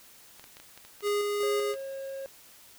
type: clicks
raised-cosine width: 0.2 ms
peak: -30 dBFS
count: 10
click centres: 0.396 / 0.441 / 0.569 / 0.6 / 0.776 / 0.85 / 1.007 / 1.073 / 1.602 / 1.74 s
type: tone with tremolo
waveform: square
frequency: 411.4 Hz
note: G#4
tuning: 16 cents flat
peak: -26 dBFS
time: 1.02-1.76 s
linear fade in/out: 50 ms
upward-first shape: square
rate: 2.6 Hz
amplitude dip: 25%
type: tone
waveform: triangle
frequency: 542 Hz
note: C#5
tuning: 39 cents flat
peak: -33 dBFS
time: 1.43-2.26 s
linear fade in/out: 0 ms
effects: white hiss -54 dBFS RMS until 2.78 s